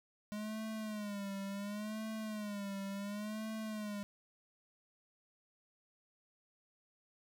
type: tone with vibrato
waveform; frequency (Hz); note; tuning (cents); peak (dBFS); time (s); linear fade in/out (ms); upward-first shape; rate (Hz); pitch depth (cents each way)
square; 207.7; G#3; 0; -40; 0.32-4.03; 0; sine; 0.7; 97
effects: none